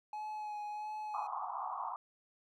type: tone with vibrato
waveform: triangle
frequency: 845 Hz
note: G#5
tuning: 30 cents sharp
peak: -37 dBFS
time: 0.13-1.27 s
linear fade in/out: 2 ms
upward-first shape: sine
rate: 1.5 Hz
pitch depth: 21 cents each way
type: band-pass noise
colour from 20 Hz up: white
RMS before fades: -40 dBFS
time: 1.14-1.96 s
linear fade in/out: 2 ms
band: 710 to 1200 Hz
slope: 96 dB/octave
effects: none